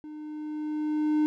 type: tone with level ramp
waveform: triangle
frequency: 303.9 Hz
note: D#4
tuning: 41 cents flat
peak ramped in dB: -37 to -18 dBFS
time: 0.04-1.26 s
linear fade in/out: 0 ms
effects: none